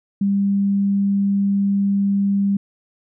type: tone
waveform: sine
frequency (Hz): 198.9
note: G3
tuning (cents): +25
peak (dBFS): -15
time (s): 0.21-2.57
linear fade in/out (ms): 5
effects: none